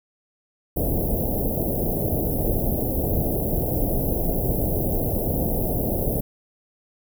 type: band-stop noise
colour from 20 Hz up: pink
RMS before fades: -23 dBFS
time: 0.76-6.21 s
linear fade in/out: 10 ms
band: 700 to 12000 Hz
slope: 48 dB/octave
effects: none